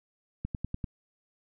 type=click train; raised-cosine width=5 ms; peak=-20 dBFS; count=5; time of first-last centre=0.45-0.842 s; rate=10.2 Hz; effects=none